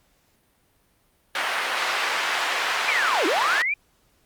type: band-pass noise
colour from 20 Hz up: white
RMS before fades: -25 dBFS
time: 1.35-3.62 s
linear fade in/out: 2 ms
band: 770 to 2200 Hz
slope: 12 dB/octave
type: linear two-way sweep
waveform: sine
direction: down then up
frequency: 2435 to 292.4 to 2435 Hz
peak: -21 dBFS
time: 2.88-3.74 s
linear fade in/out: 5 ms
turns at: 3.26 s
effects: pink hiss -64 dBFS RMS until 4.25 s + Opus 48 kbps